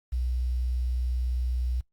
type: tone with quantisation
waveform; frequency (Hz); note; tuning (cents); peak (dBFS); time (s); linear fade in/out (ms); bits
sine; 61.74; B1; 0; -25; 0.12-1.81; 10; 9
effects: noise-tail reverb RT60 0.1 s tail -21 dB re dry + Opus 48 kbps